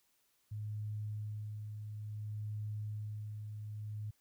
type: tone with tremolo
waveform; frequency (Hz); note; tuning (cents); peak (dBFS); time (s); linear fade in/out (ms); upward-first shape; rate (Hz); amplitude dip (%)
sine; 106; G#2; +36; -37; 0.51-4.11; 10; sine; 0.58; 40
effects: white hiss -75 dBFS RMS until 4.2 s